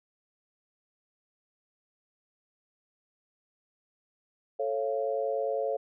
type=chord; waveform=sine; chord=A augmented; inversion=none; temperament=just; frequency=440 / 550 / 687.5 Hz; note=A4 / C#5 / E#5; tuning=0 / -14 / -27 cents; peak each=-32 / -30 / -34 dBFS; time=4.59-5.77 s; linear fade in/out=10 ms; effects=none